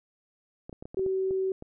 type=clicks; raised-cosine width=2 ms; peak=-27 dBFS; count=9; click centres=0.695 / 0.728 / 0.825 / 0.855 / 0.945 / 0.994 / 1.063 / 1.309 / 1.624 s
type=tone; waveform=sine; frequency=380.2 Hz; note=F#4; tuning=47 cents sharp; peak=-25 dBFS; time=0.97-1.52 s; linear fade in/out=2 ms
effects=none